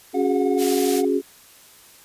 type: chord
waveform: sine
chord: C# suspended fourth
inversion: none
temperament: equal with one note detuned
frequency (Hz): 277.2 / 367.9 / 415.3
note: C#4 / F#4 / G#4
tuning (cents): 0 / -10 / 0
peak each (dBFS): -22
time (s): 0.13-1.22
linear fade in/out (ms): 50
type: tone with tremolo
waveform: triangle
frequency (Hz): 725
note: F#5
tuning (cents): -35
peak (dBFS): -24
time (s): 0.14-1.05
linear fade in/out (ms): 5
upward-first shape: triangle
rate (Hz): 19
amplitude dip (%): 65
type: band-pass noise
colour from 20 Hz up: white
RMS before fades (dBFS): -30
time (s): 0.57-1.03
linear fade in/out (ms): 50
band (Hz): 1800 to 13000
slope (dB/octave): 12
effects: white hiss -49 dBFS RMS until 2.04 s + resampled to 32000 Hz